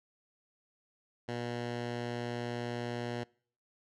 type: tone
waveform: 10% pulse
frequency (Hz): 120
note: B2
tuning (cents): -49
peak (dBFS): -27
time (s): 1.28-3.24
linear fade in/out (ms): 10
effects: noise-tail reverb RT60 0.5 s tail -25 dB re dry + low-pass 5000 Hz 12 dB/octave